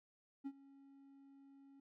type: tone with ADSR envelope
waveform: triangle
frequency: 275.3 Hz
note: C#4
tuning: 12 cents flat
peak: -38 dBFS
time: 0.44-1.8 s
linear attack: 24 ms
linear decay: 54 ms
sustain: -20 dB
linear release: 4 ms
effects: none